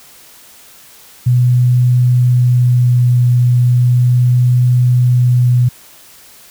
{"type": "tone with vibrato", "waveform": "sine", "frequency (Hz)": 123.47, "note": "B2", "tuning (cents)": 0, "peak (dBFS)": -7, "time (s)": [1.26, 5.69], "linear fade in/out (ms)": 10, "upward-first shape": "sine", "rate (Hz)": 0.36, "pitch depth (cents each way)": 9, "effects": ["white hiss -41 dBFS RMS until 6.5 s"]}